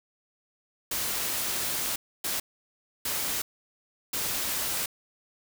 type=noise bursts at uneven times; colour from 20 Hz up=white; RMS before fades=-30 dBFS; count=4; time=0.91-1.96 / 2.24-2.4 / 3.05-3.42 / 4.13-4.86 s; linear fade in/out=5 ms; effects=none